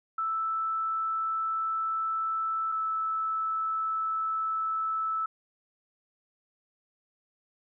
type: tone pair in turn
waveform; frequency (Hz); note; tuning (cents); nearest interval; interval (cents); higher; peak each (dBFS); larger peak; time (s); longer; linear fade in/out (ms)
sine; 1318.5 / 1310.9; E6 / E6; 0 / -10; unison; 10; first; -27; neither; 0.18-2.72 / 2.72-5.26; neither; 5
effects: none